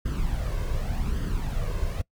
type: noise with flanger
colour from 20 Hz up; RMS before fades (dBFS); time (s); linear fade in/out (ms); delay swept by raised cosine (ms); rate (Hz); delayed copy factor
brown; -27; 0.05-2.02; 10; 0.62 to 1.92; 0.86; +0.6
effects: noise-tail reverb RT60 0.1 s tail -23 dB re dry